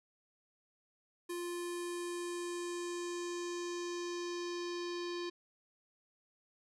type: tone with low-pass filter sweep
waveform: square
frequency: 349.2 Hz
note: F4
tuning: in tune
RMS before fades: -40 dBFS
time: 1.29-5.3 s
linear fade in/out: 10 ms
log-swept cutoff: 11000 to 4600 Hz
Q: 2.7
effects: none